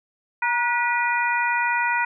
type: harmonic tone with a mistuned harmonic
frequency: 486.5 Hz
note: B4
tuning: 26 cents flat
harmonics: 2 / 3 / 4 / 5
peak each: -23 / -25 / -26 / -27 dBFS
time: 0.42-2.05 s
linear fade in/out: 5 ms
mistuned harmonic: 2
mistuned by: -46 cents
effects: none

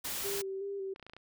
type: noise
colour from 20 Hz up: white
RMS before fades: -37 dBFS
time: 0.04-0.42 s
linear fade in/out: 10 ms
type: tone with vibrato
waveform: sine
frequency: 392 Hz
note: G4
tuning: in tune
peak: -35 dBFS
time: 0.24-0.94 s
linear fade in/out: 10 ms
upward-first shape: square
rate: 2.7 Hz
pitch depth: 27 cents each way
type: clicks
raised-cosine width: 0.3 ms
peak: -33 dBFS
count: 7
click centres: 0.961 / 0.997 / 1.027 / 1.066 / 1.097 / 1.135 / 1.166 s
effects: none

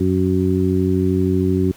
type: harmonic tone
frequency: 93 Hz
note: F#2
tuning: 9 cents sharp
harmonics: 1 / 2 / 3 / 4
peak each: -20 / -20 / -20 / -20 dBFS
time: 0-1.72 s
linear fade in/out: 10 ms
effects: pink hiss -46 dBFS RMS until 1.76 s

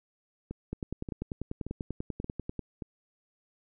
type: two click trains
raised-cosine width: 3 ms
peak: -21 / -24 dBFS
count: 20 / 5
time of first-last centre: 0.73-2.593 / 0.51-2.822 s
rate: 10.2 / 1.73 Hz
effects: none

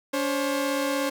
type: tone pair together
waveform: sawtooth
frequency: 284.8 / 533 Hz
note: C#4 / C5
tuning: +47 / +32 cents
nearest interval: major seventh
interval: 1085 cents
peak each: -23 dBFS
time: 0.13-1.1 s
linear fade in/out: 10 ms
effects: none

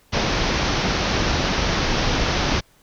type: low-pass noise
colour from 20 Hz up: pink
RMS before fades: -21 dBFS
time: 0.12-2.61 s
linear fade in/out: 20 ms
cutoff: 6100 Hz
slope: 96 dB/octave
effects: pink hiss -57 dBFS RMS until 2.82 s

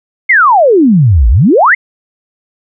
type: exponential two-way sweep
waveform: sine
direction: down then up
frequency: 2213 to 51.91 to 2213 Hz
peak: -3 dBFS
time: 0.29-1.75 s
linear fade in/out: 10 ms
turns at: 1.29 s
effects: none

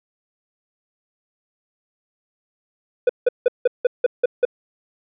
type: tone bursts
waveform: triangle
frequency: 493.9 Hz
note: B4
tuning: in tune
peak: -9 dBFS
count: 8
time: 3.07-4.452 s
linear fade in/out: 5 ms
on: 24 ms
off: 170 ms
effects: resampled to 8000 Hz

